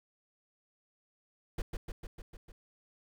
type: noise with echo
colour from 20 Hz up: brown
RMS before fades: -32 dBFS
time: 1.58-1.62 s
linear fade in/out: 5 ms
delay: 150 ms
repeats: 6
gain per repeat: -3 dB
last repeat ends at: 2.52 s
effects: none